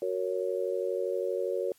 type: chord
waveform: sine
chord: F# major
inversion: none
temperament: just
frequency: 370 / 462.5 / 555 Hz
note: F#4 / A#4 / C#5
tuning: 0 / -14 / +2 cents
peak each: -32 dBFS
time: 0.02-1.72 s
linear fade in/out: 2 ms
effects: white hiss -63 dBFS RMS until 1.78 s + MP3 64 kbps